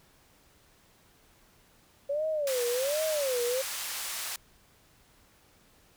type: tone with vibrato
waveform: sine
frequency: 550 Hz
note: C#5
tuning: 14 cents flat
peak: -27 dBFS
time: 2.09-3.62 s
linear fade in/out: 10 ms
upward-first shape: sine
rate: 1.3 Hz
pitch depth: 240 cents each way
type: band-pass noise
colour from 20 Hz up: white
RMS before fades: -36 dBFS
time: 2.47-4.36 s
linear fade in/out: 2 ms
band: 780 to 12000 Hz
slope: 12 dB/octave
effects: pink hiss -62 dBFS RMS until 5.96 s